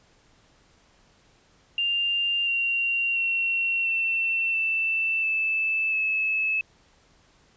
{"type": "tone with pitch steps", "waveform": "sine", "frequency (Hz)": [2794, 2760, 2727, 2694, 2662, 2630, 2598], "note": ["F7", "F7", "F7", "E7", "E7", "E7", "E7"], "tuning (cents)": [0, -21, -42, 37, 16, -5, -26], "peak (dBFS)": -22, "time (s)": [1.78, 6.61], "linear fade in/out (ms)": 2, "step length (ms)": 690, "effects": ["pink hiss -60 dBFS RMS until 7.56 s", "resampled to 16000 Hz"]}